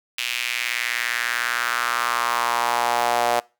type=tone with high-pass filter sweep; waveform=sawtooth; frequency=119.8 Hz; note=A#2; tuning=48 cents sharp; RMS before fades=-23 dBFS; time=0.18-3.4 s; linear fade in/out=5 ms; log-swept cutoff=2700 to 670 Hz; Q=3; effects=noise-tail reverb RT60 0.3 s tail -24 dB re dry